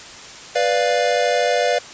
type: chord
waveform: square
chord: B diminished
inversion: none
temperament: equal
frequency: 493.9 / 587.3 / 698.5 Hz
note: B4 / D5 / F5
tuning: 0 / 0 / 0 cents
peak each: -21 dBFS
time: 0.55-1.79 s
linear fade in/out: 10 ms
effects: white hiss -37 dBFS RMS until 1.93 s + resampled to 16000 Hz